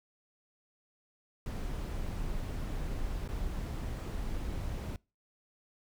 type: noise with dropouts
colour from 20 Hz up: brown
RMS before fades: -36 dBFS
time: 1.46-4.96 s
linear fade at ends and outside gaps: 1 ms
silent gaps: 3.278-3.288 s
effects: noise-tail reverb RT60 0.3 s tail -25 dB re dry